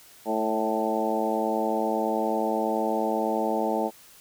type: harmonic tone with a mistuned harmonic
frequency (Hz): 110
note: A2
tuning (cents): 0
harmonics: 2 / 3 / 4 / 5 / 6 / 7 / 8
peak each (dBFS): -31 / -31 / -31 / -31 / -31 / -31 / -31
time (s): 0.25-3.91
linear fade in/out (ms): 50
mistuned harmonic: 6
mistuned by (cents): -22
effects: white hiss -52 dBFS RMS until 4.2 s